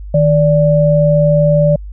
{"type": "tone pair together", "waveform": "sine", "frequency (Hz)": [155.56, 583.9], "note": ["D#3", "D5"], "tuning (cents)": [0, -10], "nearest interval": "octave + major seventh", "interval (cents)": 2290, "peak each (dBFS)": [-10, -10], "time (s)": [0.14, 1.76], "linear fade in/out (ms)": 5, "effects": ["added 50 Hz sine -25 dBFS peak until 1.92 s"]}